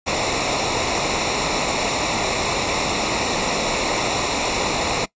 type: noise with comb filter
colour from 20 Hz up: pink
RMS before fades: -21 dBFS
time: 0.06-5.06 s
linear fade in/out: 20 ms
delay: 0.63 ms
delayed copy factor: -0.7
effects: noise-tail reverb RT60 0.1 s tail -20 dB re dry + resampled to 16000 Hz